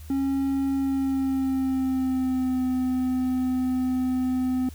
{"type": "tone with pitch glide", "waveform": "triangle", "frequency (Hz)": [272.3, 255.5], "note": ["C#4", "C4"], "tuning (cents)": [-31, -41], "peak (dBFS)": -20, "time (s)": [0.1, 4.69], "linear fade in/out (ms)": 2, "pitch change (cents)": -110, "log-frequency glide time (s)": [0.73, 2.63], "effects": ["added 77 Hz sine -39 dBFS peak until 4.74 s", "white hiss -52 dBFS RMS until 4.74 s"]}